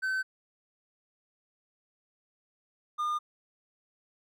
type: tone pair in turn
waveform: triangle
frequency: 1531 / 1212.4 Hz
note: G6 / D#6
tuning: -41 / -45 cents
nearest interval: major third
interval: 404 cents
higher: first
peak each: -26 dBFS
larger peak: neither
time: 0.02-0.23 / 2.98-3.19 s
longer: neither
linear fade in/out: 20 ms
effects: none